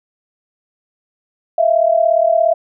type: tone pair together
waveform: sine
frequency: 644 / 681.2 Hz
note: E5 / F5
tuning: -41 / -43 cents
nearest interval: minor second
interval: 98 cents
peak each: -13 / -13 dBFS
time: 1.58-2.54 s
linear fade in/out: 5 ms
effects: none